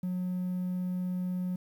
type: tone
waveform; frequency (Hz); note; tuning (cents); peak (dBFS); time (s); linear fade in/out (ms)
triangle; 181.6; F#3; -32; -27; 0.03-1.56; 5
effects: tanh soft clip ceiling -24 dBFS + 10-bit